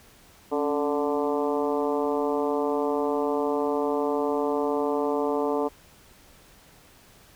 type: harmonic tone with a mistuned harmonic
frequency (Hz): 146.83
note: D3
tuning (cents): 0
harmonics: 2 / 3 / 4 / 5 / 6 / 7 / 8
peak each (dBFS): -29 / -26 / -31 / -34 / -33 / -35 / -39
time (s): 0.51-5.69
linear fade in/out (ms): 20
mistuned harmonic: 2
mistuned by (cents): -76
effects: pink hiss -54 dBFS RMS until 7.35 s